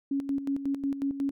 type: tone with tremolo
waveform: sine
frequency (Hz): 277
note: C#4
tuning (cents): -1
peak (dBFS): -25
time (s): 0.11-1.31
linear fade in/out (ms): 5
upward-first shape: square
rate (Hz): 5.5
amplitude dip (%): 65
effects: none